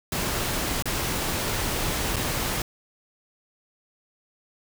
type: noise with dropouts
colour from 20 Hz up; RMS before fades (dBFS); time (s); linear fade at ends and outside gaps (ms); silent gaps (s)
pink; -27; 0.12-2.62; 2; 0.824-0.856 / 2.16-2.165
effects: none